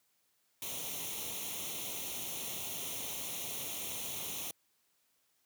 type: noise with comb filter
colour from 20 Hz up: white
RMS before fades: -40 dBFS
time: 0.62-4.51 s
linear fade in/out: 2 ms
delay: 0.31 ms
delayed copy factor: +0.75
effects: white hiss -75 dBFS RMS until 5.45 s + high-pass 80 Hz 12 dB/octave